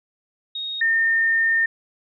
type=tone pair in turn; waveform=sine; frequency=3738 / 1817.9 Hz; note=A#7 / A#6; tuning=+4 / -44 cents; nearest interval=octave; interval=1248 cents; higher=first; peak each=-26 / -16 dBFS; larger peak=second; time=0.55-0.81 / 0.81-1.66 s; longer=second; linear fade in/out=5 ms; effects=none